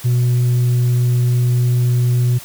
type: tone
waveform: sine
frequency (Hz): 122.8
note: B2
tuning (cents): -9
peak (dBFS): -9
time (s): 0.04-2.39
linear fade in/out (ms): 20
effects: tanh soft clip ceiling -11 dBFS + white hiss -36 dBFS RMS until 2.44 s